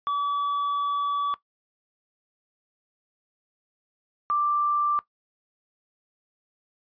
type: tone pair in turn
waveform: triangle / sine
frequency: 1146 / 1177.5 Hz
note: D6 / D6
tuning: -43 / +4 cents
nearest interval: unison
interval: 47 cents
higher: second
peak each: -21 dBFS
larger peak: neither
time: 0.07-1.34 / 4.3-4.99 s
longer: first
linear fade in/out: 0 ms
effects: noise-tail reverb RT60 0.1 s tail -17 dB re dry + resampled to 11025 Hz